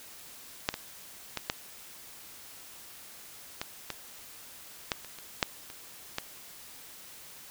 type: clicks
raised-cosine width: 0.2 ms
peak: -8 / -17 / -14 / -10 / -15 / -16 / -10 / -27 / -27 / -6 / -26 / -13 dBFS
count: 12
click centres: 0.689 / 0.741 / 1.373 / 1.499 / 3.615 / 3.903 / 4.918 / 5.047 / 5.187 / 5.428 / 5.701 / 6.184 s
effects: white hiss -49 dBFS RMS until 7.5 s